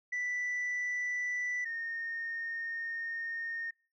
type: tone pair in turn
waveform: sine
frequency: 1975.5 / 1838.4 Hz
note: B6 / A#6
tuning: 0 / -25 cents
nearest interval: minor second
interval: 125 cents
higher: first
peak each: -30 / -34 dBFS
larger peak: first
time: 0.12-1.65 / 1.65-3.71 s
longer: second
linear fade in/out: 10 ms
effects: noise-tail reverb RT60 0.4 s tail -25 dB re dry + tanh soft clip ceiling -30 dBFS